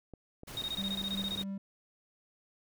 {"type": "clicks", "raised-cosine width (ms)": 2, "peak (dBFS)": -33, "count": 11, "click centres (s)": [0.137, 0.434, 0.55, 0.621, 1.015, 1.141, 1.194, 1.238, 1.319, 1.36, 1.413]}
{"type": "noise", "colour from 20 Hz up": "pink", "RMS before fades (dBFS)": -46, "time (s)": [0.47, 1.44], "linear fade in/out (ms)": 10}
{"type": "tone bursts", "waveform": "sine", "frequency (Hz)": 3729, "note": "A#7", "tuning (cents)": 0, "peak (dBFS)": -33, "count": 13, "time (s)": [0.57, 1.42], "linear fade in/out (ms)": 2, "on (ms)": 46, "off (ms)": 21}
{"type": "tone with tremolo", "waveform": "triangle", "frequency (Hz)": 196, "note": "G3", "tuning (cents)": 0, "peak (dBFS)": -33, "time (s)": [0.78, 1.58], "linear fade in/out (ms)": 5, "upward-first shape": "sine", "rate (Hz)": 3.1, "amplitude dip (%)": 50}
{"effects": []}